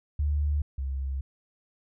sine tone pair in turn, 73.42 / 67.3 Hz, D2 / C2, 0 / +49 cents, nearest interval major second, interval 151 cents, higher first, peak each -23 / -28 dBFS, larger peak first, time 0.19-0.62 / 0.78-1.21 s, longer neither, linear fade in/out 5 ms, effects none

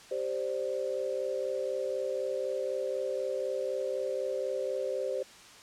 sine chord, G suspended fourth, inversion none, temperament equal, 392 / 523.3 / 587.3 Hz, G4 / C5 / D5, 0 / 0 / 0 cents, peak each -36 / -32 / -37 dBFS, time 0.11-5.23 s, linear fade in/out 5 ms, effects white hiss -52 dBFS RMS until 5.62 s + low-pass 7000 Hz 12 dB/octave

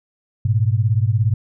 sine beating tone pair, 103.5 / 120.5 Hz, G#2 / B2, -5 / -42 cents, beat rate 17 Hz, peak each -16 / -18 dBFS, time 0.45-1.34 s, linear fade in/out 5 ms, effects none

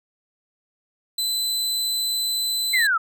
sawtooth tone, 4023 Hz, B7, 31 cents sharp, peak -19 dBFS, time 1.18-2.87 s, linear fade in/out 5 ms
sine linear sweep, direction down, 2158 to 1260 Hz, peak -17 dBFS, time 2.73-2.98 s, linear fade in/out 10 ms
effects none

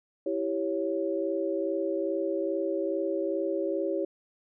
sine chord, C# diminished, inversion first, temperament equal, 329.6 / 392 / 554.4 Hz, E4 / G4 / C#5, 0 / 0 / 0 cents, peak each -31 dBFS, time 0.26-4.05 s, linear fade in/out 5 ms, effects none

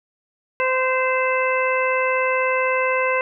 harmonic tone with a mistuned harmonic, 516 Hz, C5, 24 cents flat, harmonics 1 / 2 / 3 / 4 / 5, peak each -21 / -23 / -27 / -25 / -26 dBFS, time 0.6-3.21 s, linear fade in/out 0 ms, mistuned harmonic 5, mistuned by +37 cents, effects none

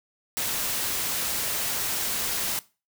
white noise, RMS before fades -28 dBFS, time 0.37-2.59 s, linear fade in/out 0 ms, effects noise-tail reverb RT60 0.3 s tail -19 dB re dry

